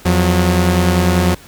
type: tone pair together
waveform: sawtooth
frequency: 85.5 / 181.17 Hz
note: F2 / F#3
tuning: -36 / -36 cents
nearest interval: octave + minor second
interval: 1300 cents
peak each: -10 dBFS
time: 0.05-1.35 s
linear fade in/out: 10 ms
effects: pink hiss -41 dBFS RMS until 1.47 s

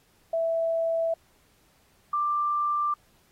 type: tone pair in turn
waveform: sine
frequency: 659.3 / 1182.2 Hz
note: E5 / D6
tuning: 0 / +11 cents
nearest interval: minor seventh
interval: 1011 cents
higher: second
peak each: -23 dBFS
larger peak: neither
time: 0.33-1.14 / 2.13-2.94 s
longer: neither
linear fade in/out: 5 ms
effects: pink hiss -64 dBFS RMS until 3.31 s + AAC 48 kbps

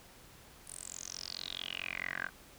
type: tone with band-pass filter sweep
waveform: 10% pulse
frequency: 44.59 Hz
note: F1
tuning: 37 cents sharp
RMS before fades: -42 dBFS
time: 0.65-2.3 s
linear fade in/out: 50 ms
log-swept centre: 10000 to 1500 Hz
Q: 8.3
effects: pink hiss -57 dBFS RMS until 2.58 s

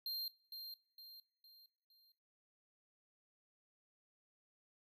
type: tone with echo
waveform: square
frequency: 4186 Hz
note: C8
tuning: in tune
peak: -40 dBFS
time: 0.06-0.28 s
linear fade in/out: 2 ms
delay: 460 ms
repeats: 4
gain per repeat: -7 dB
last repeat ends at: 2.12 s
effects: noise-tail reverb RT60 0.5 s tail -20 dB re dry

